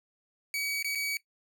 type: tone with dropouts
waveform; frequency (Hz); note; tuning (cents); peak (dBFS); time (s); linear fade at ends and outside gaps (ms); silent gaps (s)
sawtooth; 2269; C#7; +40; -27; 0.54-1.17; 1; 0.826-0.845 / 0.95-0.955
effects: noise-tail reverb RT60 0.1 s tail -17 dB re dry